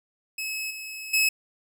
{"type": "tone with level steps", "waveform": "sawtooth", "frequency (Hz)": 2579, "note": "E7", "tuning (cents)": -39, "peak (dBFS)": [-26, -32, -16], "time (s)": [0.38, 1.29], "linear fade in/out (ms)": 5, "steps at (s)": [0.7, 1.13], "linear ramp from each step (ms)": 10, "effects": []}